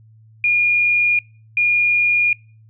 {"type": "tone bursts at uneven times", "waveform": "sine", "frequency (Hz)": 2427, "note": "D#7", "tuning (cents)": -44, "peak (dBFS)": -13, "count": 2, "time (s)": [[0.44, 1.19], [1.57, 2.33]], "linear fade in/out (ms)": 2, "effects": ["noise-tail reverb RT60 0.4 s tail -26 dB re dry", "added 110 Hz sine -45 dBFS peak until 2.69 s"]}